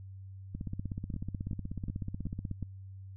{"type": "two click trains", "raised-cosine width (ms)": 5, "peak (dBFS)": [-24, -24], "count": [5, 33], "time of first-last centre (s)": [[1.14, 2.627], [0.55, 2.513]], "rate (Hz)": [2.69, 16.3], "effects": ["added 96 Hz sine -44 dBFS peak until 3.16 s"]}